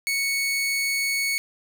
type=tone; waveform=sawtooth; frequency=2217 Hz; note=C#7; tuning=in tune; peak=-19 dBFS; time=0.07-1.38 s; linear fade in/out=0 ms; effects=none